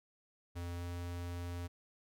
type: tone with pitch glide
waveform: square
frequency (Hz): 86.8 to 87.35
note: F2 to F2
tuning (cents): -10 to +1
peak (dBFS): -40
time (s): 0.55-1.68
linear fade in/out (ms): 20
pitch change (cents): +11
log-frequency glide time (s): 0.76-0.84
effects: none